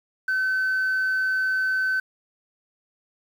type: tone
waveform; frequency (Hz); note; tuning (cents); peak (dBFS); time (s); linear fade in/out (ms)
sine; 1526; G6; -47; -19; 0.28-2; 5
effects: tanh soft clip ceiling -18 dBFS + 8-bit